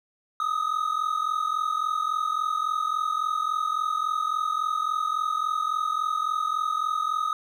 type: tone pair together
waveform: triangle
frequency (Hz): 1230 / 1273.6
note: D#6 / D#6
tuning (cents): -20 / +40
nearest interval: minor second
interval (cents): 60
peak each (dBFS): -25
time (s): 0.4-7.33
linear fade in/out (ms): 2
effects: none